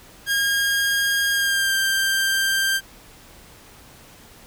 sawtooth tone with pitch glide, 1623 to 1578.6 Hz, G#6 to G6, -40 to +12 cents, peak -15 dBFS, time 0.26-2.81 s, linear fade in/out 50 ms, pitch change -48 cents, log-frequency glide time 1.33-1.75 s, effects pink hiss -47 dBFS RMS until 4.46 s

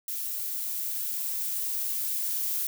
violet noise with level ramp, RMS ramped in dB -33 to -29 dBFS, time 0.08-2.67 s, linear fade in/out 2 ms, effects none

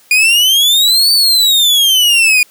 40% pulse exponential two-way sweep, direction up then down, 2427 to 4584 to 2427 Hz, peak -6 dBFS, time 0.11-2.43 s, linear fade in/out 2 ms, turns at 1.12 s, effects white hiss -47 dBFS RMS until 2.5 s + high-pass 150 Hz 12 dB/octave

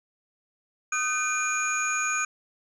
sine tone cluster, 1242 / 1522 / 2426 / 6690 Hz, D#6 / F#6 / D#7 / G#8, -3 / +48 / -44 / +12 cents, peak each -29 dBFS, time 0.92-2.25 s, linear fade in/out 5 ms, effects tanh soft clip ceiling -17 dBFS

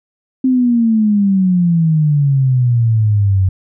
sine exponential sweep, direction down, 262.8 to 92.6 Hz, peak -9 dBFS, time 0.44-3.49 s, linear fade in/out 5 ms, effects none

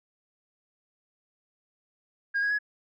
sine tone with pitch steps, 1625 / 1653.4 / 1682.3 Hz, G#6 / G#6 / G#6, -38 / -8 / +22 cents, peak -22 dBFS, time 2.34-2.589 s, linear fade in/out 20 ms, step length 83 ms, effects tanh soft clip ceiling -22 dBFS

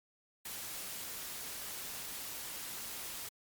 white noise, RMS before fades -43 dBFS, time 0.45-3.29 s, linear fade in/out 5 ms, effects MP3 96 kbps

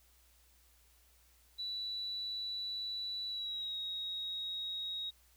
sine tone with pitch glide, 3951 to 3781 Hz, B7 to A#7, 0 to +24 cents, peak -37 dBFS, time 1.58-5.11 s, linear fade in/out 20 ms, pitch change -76 cents, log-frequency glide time 3.28-3.76 s, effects added 60 Hz sine -67 dBFS peak until 5.36 s + white hiss -68 dBFS RMS until 5.36 s

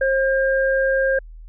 sine tone pair together, 535 / 1605.2 Hz, C5 / G6, +38 / +41 cents, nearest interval octave + perfect fifth, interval 1903 cents, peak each -17 / -21 dBFS, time 0.01-1.19 s, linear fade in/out 5 ms, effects added 40 Hz sine -36 dBFS peak until 1.48 s

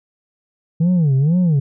sine tone with vibrato, 155.56 Hz, D#3, in tune, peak -9 dBFS, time 0.8-1.6 s, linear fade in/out 10 ms, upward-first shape sine, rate 2.1 Hz, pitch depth 280 cents each way, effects tanh soft clip ceiling -11 dBFS

